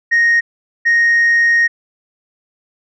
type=tone pair in turn; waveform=sine; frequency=1864.7 / 1864.7 Hz; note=A#6 / A#6; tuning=0 / 0 cents; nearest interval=unison; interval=0 cents; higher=neither; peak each=-7 dBFS; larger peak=neither; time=0.11-0.41 / 0.85-1.68 s; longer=second; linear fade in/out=20 ms; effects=tanh soft clip ceiling -7 dBFS